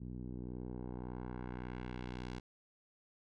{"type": "tone with low-pass filter sweep", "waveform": "10% pulse", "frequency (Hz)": 61.74, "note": "B1", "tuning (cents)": 0, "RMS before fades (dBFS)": -44, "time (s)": [0, 2.4], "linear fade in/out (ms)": 10, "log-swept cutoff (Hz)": [210, 5400], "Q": 1, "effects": []}